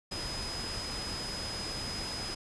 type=tone in noise; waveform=sine; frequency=5030 Hz; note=D#8; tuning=18 cents sharp; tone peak=-38 dBFS; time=0.11-2.35 s; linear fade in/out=10 ms; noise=pink; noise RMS=-39 dBFS; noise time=0.11-2.35 s; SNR=-2 dB; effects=resampled to 24000 Hz